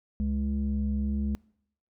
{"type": "tone pair together", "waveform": "sine", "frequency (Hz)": [69.3, 209.4], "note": ["C#2", "G#3"], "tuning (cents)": [0, 15], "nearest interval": "octave + perfect fifth", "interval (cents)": 1915, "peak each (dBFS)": -27, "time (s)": [0.2, 1.35], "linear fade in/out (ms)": 0, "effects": ["noise-tail reverb RT60 0.7 s tail -26 dB re dry", "tanh soft clip ceiling -21 dBFS"]}